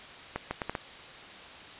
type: accelerating click train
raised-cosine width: 0.5 ms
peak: -16 dBFS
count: 5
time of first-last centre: 0.36-0.752 s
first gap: 150 ms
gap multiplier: 0.72
effects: white hiss -46 dBFS RMS until 1.79 s + resampled to 8000 Hz